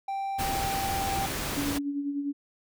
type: tone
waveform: triangle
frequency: 784 Hz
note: G5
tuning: in tune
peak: -27 dBFS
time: 0.08-1.26 s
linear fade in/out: 5 ms
type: noise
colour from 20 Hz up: pink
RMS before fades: -32 dBFS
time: 0.38-1.79 s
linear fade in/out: 20 ms
type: tone with tremolo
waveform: sine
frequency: 284.2 Hz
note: C#4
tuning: 43 cents sharp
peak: -26 dBFS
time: 1.56-2.33 s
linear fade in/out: 20 ms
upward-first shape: sine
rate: 10 Hz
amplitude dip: 50%
effects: none